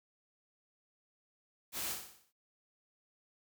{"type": "noise with echo", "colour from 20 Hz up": "white", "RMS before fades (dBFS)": -39, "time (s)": [1.72, 1.97], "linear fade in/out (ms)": 50, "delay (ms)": 60, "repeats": 6, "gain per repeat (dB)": -6, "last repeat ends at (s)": 2.33, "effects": []}